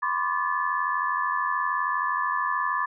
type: tone cluster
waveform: sine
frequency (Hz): 1003 / 1082 / 1175 / 1732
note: B5 / C#6 / D6 / A6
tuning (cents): +26 / -42 / +1 / -28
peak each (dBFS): -29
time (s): 0.02-2.86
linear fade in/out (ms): 10
effects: none